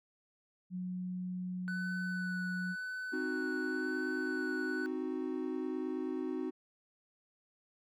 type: tone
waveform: sine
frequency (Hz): 182.1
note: F#3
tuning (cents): -27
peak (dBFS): -36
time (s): 0.7-2.76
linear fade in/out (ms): 50
type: tone with vibrato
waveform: triangle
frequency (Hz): 1493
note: F#6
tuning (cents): +15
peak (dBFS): -36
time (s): 1.68-4.86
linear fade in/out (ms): 0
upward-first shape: sine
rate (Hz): 0.95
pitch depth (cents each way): 15
type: chord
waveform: triangle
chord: C diminished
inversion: none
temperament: equal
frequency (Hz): 261.6 / 311.1 / 370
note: C4 / Eb4 / Gb4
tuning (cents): 0 / 0 / 0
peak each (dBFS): -37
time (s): 3.12-6.51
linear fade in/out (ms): 20
effects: none